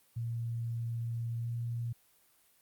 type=tone with pitch glide; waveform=sine; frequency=116.54 to 117.96 Hz; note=A#2 to A#2; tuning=0 to +21 cents; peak=-33 dBFS; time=0.16-1.93 s; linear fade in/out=10 ms; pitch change=+21 cents; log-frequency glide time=1.4-1.47 s; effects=white hiss -67 dBFS RMS until 2.61 s + Opus 32 kbps